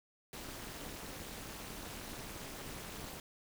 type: noise with amplitude modulation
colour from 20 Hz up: pink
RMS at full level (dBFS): -42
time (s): 0.33-3.2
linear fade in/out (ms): 2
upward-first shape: sine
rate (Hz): 249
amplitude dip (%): 100
effects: none